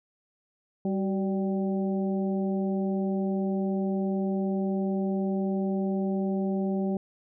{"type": "harmonic tone with a mistuned harmonic", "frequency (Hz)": 194.7, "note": "G3", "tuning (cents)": -12, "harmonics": [1, 2, 3, 4], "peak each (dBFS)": [-26, -32, -37, -40], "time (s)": [0.85, 6.97], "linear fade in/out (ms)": 2, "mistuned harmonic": 2, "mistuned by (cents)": -54, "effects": []}